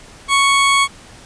20% pulse tone, 1109 Hz, C#6, in tune, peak -6 dBFS, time 0.28-0.88 s, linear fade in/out 50 ms, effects pink hiss -41 dBFS RMS until 1.25 s + resampled to 22050 Hz

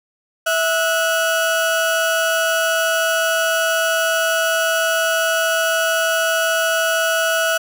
35% pulse tone pair together, 654 / 1468.2 Hz, E5 / F#6, -14 / -14 cents, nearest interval octave + major second, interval 1400 cents, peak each -17 dBFS, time 0.46-7.58 s, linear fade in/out 10 ms, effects none

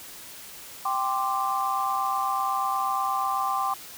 sine chord, G suspended fourth, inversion none, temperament equal, 784 / 1046.5 / 1174.7 Hz, G5 / C6 / D6, 0 / 0 / 0 cents, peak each -28 dBFS, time 0.85-3.74 s, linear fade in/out 5 ms, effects white hiss -43 dBFS RMS until 3.97 s

